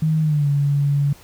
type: tone with pitch glide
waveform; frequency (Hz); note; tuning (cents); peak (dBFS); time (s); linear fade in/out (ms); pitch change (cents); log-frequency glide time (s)
sine; 157.2 to 142.5; D#3 to C#3; +18 to +48; -15; 0.02-1.13; 5; -170; 0.21-0.48
effects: pink hiss -47 dBFS RMS until 1.23 s